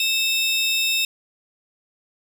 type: tone pair together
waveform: 35% pulse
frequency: 2637 / 3698 Hz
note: E7 / A#7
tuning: 0 / -15 cents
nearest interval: tritone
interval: 585 cents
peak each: -20 dBFS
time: 0-1.05 s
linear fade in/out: 2 ms
effects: none